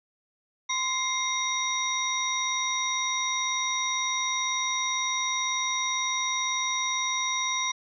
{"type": "tone cluster", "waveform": "sine", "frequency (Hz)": [1033, 2112, 3759, 5750], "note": ["C6", "C7", "A#7", "F8"], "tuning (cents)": [-22, 16, 14, 50], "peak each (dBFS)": -31, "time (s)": [0.69, 7.72], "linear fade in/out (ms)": 10, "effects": []}